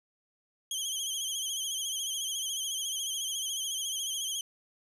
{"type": "tone with vibrato", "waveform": "20% pulse", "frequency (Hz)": 3183, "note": "G7", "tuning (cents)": 26, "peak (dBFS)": -26, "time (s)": [0.71, 4.41], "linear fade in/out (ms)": 2, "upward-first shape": "sine", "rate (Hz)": 14, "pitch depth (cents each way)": 75, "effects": []}